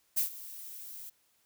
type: noise with ADSR envelope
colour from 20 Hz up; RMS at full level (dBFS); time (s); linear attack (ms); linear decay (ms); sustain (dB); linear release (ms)
violet; -27; 0.16-1.1; 22; 110; -18; 10
effects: white hiss -71 dBFS RMS until 1.45 s